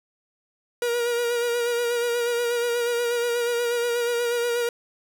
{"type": "tone with vibrato", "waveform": "45% pulse", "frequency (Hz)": 476.5, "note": "A#4", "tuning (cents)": 38, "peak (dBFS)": -22, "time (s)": [0.82, 4.69], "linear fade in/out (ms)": 2, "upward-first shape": "sine", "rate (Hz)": 8.3, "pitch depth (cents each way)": 29, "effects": []}